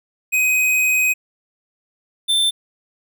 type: tone pair in turn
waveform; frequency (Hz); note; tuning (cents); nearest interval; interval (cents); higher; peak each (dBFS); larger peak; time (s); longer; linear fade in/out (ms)
square; 2513 / 3554; D#7 / A7; +17 / +17; tritone; 600; second; -15; neither; 0.32-1.14 / 2.28-2.51; first; 20
effects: none